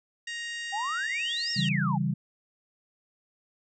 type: harmonic tone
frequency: 936 Hz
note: A#5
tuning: 7 cents sharp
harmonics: 2 / 3 / 4 / 5 / 6 / 7 / 8 / 9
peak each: -35 / -40 / -44 / -48 / -49 / -50 / -49 / -54 dBFS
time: 0.27-1.69 s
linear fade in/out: 5 ms
type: exponential two-way sweep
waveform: sine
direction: up then down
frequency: 761 to 5588 to 761 Hz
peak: -29 dBFS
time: 0.72-1.98 s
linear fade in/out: 20 ms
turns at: 1.52 s
type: chord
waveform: sine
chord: C# diminished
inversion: none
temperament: equal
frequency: 138.59 / 164.81 / 196 Hz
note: C#3 / E3 / G3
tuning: 0 / 0 / 0 cents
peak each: -29 dBFS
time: 1.56-2.14 s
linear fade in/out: 10 ms
effects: none